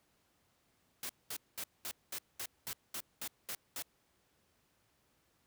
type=noise bursts; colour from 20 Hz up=white; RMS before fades=-41 dBFS; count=11; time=1.03-3.823 s; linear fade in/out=2 ms; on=63 ms; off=210 ms; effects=pink hiss -74 dBFS RMS until 5.46 s + high-pass 60 Hz 12 dB/octave